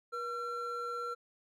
triangle tone pair together, 480.2 / 1358.2 Hz, B4 / F6, -49 / -49 cents, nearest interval octave + tritone, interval 1800 cents, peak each -39 / -35 dBFS, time 0.12-1.15 s, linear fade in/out 20 ms, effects none

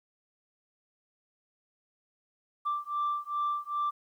sine beating tone pair, 1174.7 / 1177.2 Hz, D6 / D6, 0 / +4 cents, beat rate 2.5 Hz, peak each -31 / -31 dBFS, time 2.65-3.91 s, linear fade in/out 20 ms, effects tanh soft clip ceiling -24 dBFS + 11-bit

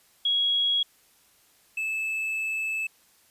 sine / triangle tone pair in turn, 3317 / 2617 Hz, G#7 / E7, -3 / -13 cents, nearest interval major third, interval 410 cents, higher first, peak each -21 / -25 dBFS, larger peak first, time 0.25-0.83 / 1.77-2.87 s, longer second, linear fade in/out 5 ms, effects white hiss -61 dBFS RMS until 3.3 s + resampled to 32000 Hz

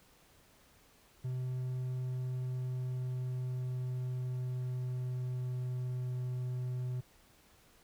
triangle tone with pitch glide, 127.4 to 125.65 Hz, C3 to B2, -46 to +30 cents, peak -32 dBFS, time 1.24-7.01 s, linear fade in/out 10 ms, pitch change -24 cents, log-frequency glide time 2.22-6.15 s, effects pink hiss -64 dBFS RMS until 7.83 s

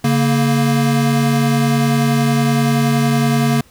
square tone pair together, 141.56 / 232.4 Hz, C#3 / A#3, +37 / -5 cents, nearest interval major sixth, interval 858 cents, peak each -16 dBFS, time 0.04-3.61 s, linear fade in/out 5 ms, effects pink hiss -50 dBFS RMS until 3.7 s

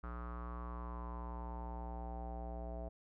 square tone with low-pass filter sweep, 59.7 Hz, A#1, 42 cents sharp, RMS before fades -44 dBFS, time 0.03-2.89 s, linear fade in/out 10 ms, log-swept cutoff 1300 to 670 Hz, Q 6.2, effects none

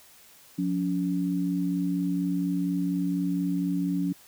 sine tone pair together, 178.66 / 282.9 Hz, F3 / C#4, +40 / +35 cents, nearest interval minor sixth, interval 795 cents, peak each -27 dBFS, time 0.58-4.13 s, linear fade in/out 10 ms, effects white hiss -54 dBFS RMS until 4.27 s

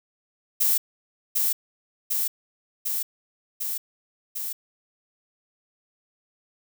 violet noise with echo, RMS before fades -21 dBFS, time 0.6-0.78 s, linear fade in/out 10 ms, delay 750 ms, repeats 5, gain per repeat -2 dB, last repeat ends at 4.53 s, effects none

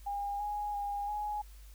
sine tone with pitch steps, 809 / 829 / 813 / 836 Hz, G#5 / G#5 / G#5 / G#5, -46 / -3 / -37 / +11 cents, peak -33 dBFS, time 0.06-1.42 s, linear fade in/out 10 ms, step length 340 ms, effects added 50 Hz sine -49 dBFS peak until 1.74 s + white hiss -62 dBFS RMS until 1.74 s

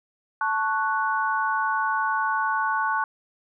sine chord, F# minor, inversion first, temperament equal, 880 / 1108.7 / 1480 Hz, A5 / C#6 / F#6, 0 / 0 / 0 cents, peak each -26 dBFS, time 0.41-3.04 s, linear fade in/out 2 ms, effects none

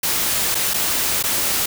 white noise with dropouts, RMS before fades -20 dBFS, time 0.03-1.66 s, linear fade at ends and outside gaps 5 ms, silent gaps 0.547-0.551 / 0.737-0.741 / 1.227-1.237 s, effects none

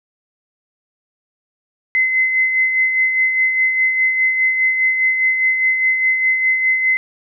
sine tone with tremolo, 2050 Hz, C7, 36 cents flat, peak -11 dBFS, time 1.95-6.97 s, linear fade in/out 0 ms, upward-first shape sine, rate 4.9 Hz, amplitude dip 45%, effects none

